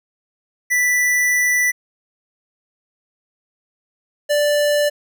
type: tone pair in turn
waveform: square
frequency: 1975.5 / 587.3 Hz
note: B6 / D5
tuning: 0 / 0 cents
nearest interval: octave + major sixth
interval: 2100 cents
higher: first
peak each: -15 dBFS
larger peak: neither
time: 0.7-1.72 / 4.29-4.9 s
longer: first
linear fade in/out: 20 ms
effects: none